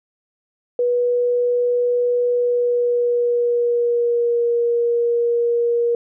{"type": "tone with pitch glide", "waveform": "sine", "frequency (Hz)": [487.1, 472.7], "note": ["B4", "A#4"], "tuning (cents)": [-24, 24], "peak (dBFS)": -15, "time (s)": [0.79, 5.95], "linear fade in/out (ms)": 2, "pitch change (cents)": -52, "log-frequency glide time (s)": [2.3, 4.45], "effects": []}